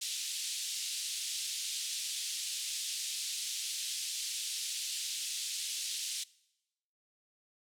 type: band-pass noise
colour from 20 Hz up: pink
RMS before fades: -38 dBFS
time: 0.01-6.24 s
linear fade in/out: 10 ms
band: 3200 to 10000 Hz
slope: 24 dB/octave
effects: noise-tail reverb RT60 0.9 s tail -22 dB re dry